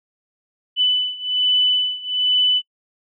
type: beating tone pair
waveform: sine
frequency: 2994 / 2995.2 Hz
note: F#7 / F#7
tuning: +20 / +20 cents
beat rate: 1.2 Hz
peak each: -18 / -20 dBFS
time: 0.76-2.62 s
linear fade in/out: 50 ms
effects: noise-tail reverb RT60 0.1 s tail -26 dB re dry